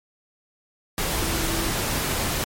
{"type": "tone in noise", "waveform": "sine", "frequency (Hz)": 330, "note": "E4", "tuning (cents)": 2, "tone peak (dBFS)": -30, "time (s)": [1.22, 1.71], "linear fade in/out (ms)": 0, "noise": "pink", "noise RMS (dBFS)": -25, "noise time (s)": [0.98, 2.44], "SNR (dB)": -8, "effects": ["MP3 64 kbps"]}